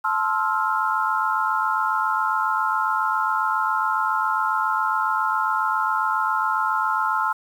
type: chord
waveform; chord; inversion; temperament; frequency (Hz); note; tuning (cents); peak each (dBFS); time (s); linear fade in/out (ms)
sine; F major seventh; first; just; 873.1 / 1047.7 / 1309.6 / 1396.9; A5 / C6 / E6 / F6; -14 / +2 / -12 / 0; -25; 0.04-7.33; 10
effects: 8-bit